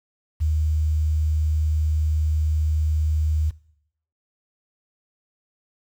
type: tone with quantisation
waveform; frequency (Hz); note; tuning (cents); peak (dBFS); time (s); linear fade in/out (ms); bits
sine; 77.4; D#2; -9; -18; 0.4-3.51; 20; 8
effects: noise-tail reverb RT60 0.7 s tail -20 dB re dry